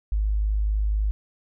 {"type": "tone", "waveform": "sine", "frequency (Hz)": 52, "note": "G#1", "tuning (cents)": 3, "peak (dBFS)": -20, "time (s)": [0.12, 1.11], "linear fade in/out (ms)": 0, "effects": []}